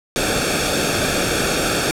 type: noise with comb filter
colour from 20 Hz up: pink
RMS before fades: -19 dBFS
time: 0.16-1.91 s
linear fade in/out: 0 ms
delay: 1 ms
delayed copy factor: -0.7
effects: low-pass 10000 Hz 12 dB/octave

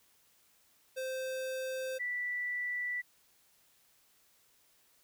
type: tone pair in turn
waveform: square / sine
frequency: 521 / 1967 Hz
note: C5 / B6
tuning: -7 / -7 cents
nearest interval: octave + major seventh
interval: 2300 cents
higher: second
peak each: -36 / -33 dBFS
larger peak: second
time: 0.96-1.99 / 1.99-3.02 s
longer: neither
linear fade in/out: 20 ms
effects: white hiss -68 dBFS RMS until 5.03 s

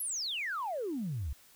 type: exponential sweep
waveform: sine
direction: down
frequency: 11840 to 62.9 Hz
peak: -32 dBFS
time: 0-1.33 s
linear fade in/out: 5 ms
effects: tanh soft clip ceiling -28 dBFS + white hiss -60 dBFS RMS until 1.55 s

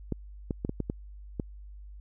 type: clicks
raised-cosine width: 3 ms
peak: -17 dBFS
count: 7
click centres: 0.123 / 0.508 / 0.649 / 0.694 / 0.803 / 0.899 / 1.398 s
effects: added 50 Hz sine -43 dBFS peak until 2 s

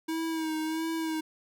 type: tone with vibrato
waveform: square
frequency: 319.8 Hz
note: D#4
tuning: 48 cents sharp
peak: -30 dBFS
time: 0.08-1.21 s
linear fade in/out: 10 ms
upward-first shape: sine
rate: 1.5 Hz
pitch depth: 36 cents each way
effects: none

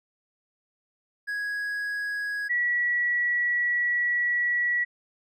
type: tone pair in turn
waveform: triangle / sine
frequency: 1661.2 / 1935.7 Hz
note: G#6 / B6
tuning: 0 / -35 cents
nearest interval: minor third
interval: 265 cents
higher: second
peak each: -26 / -22 dBFS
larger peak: second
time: 1.27-2.49 / 2.49-4.85 s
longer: second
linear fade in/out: 20 ms
effects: none

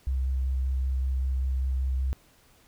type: tone with vibrato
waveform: sine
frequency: 65.41 Hz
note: C2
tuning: in tune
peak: -24 dBFS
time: 0.07-2.13 s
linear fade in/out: 0 ms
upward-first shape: square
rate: 5.2 Hz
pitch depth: 11 cents each way
effects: pink hiss -60 dBFS RMS until 2.67 s

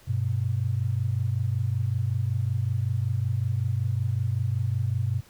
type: tone pair together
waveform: sine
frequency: 98.3 / 123.63 Hz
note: G2 / B2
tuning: +5 / +2 cents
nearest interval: major third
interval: 397 cents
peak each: -26 dBFS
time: 0.07-5.21 s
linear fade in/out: 20 ms
effects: pink hiss -55 dBFS RMS until 5.29 s

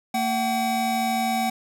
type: tone pair together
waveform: square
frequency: 228.1 / 757.1 Hz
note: A#3 / F#5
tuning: -37 / +40 cents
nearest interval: octave + major sixth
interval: 2077 cents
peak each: -27 / -24 dBFS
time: 0.14-1.5 s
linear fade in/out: 5 ms
effects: none

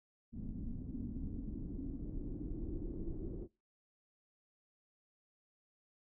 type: noise with low-pass filter sweep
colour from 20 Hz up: brown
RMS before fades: -42 dBFS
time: 0.32-3.48 s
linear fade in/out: 50 ms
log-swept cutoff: 230 to 360 Hz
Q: 5.4
effects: noise-tail reverb RT60 0.3 s tail -24 dB re dry

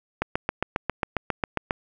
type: click train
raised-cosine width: 0.5 ms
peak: -8 dBFS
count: 12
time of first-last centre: 0.22-1.708 s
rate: 7.39 Hz
effects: none

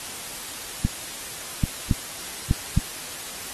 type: clicks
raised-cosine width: 5 ms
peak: -7 dBFS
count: 5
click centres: 0.85 / 1.638 / 1.912 / 2.511 / 2.776 s
effects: white hiss -35 dBFS RMS until 3.53 s + AAC 32 kbps

